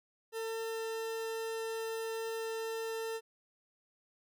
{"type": "tone", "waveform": "40% pulse", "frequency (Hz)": 449.7, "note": "A4", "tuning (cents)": 38, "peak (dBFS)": -35, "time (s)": [0.32, 3.21], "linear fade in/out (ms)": 50, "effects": []}